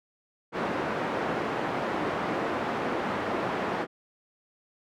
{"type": "band-pass noise", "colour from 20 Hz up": "pink", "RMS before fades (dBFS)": -30, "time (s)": [0.52, 3.87], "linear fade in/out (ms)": 50, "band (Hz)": [250, 1500], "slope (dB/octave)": 12, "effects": []}